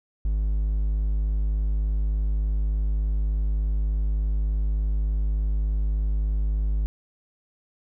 triangle tone, 51.7 Hz, G#1, 7 cents flat, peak -19 dBFS, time 0.25-6.86 s, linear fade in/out 0 ms, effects none

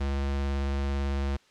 square tone with vibrato, 69.3 Hz, C#2, in tune, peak -27 dBFS, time 0-1.37 s, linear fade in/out 10 ms, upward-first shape square, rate 18 Hz, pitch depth 10 cents each way, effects white hiss -61 dBFS RMS until 1.5 s + low-pass 5000 Hz 12 dB/octave

